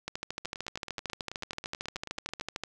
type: two click trains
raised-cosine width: 0.2 ms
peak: -17 / -22 dBFS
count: 35 / 19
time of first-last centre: 0.08-2.636 / 0.45-2.398 s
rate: 13.3 / 9.24 Hz
effects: none